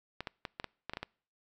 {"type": "clicks", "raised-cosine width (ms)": 0.3, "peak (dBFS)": -21, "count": 9, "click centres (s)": [0.206, 0.272, 0.452, 0.599, 0.643, 0.896, 0.935, 0.971, 1.03], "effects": ["noise-tail reverb RT60 0.5 s tail -26 dB re dry"]}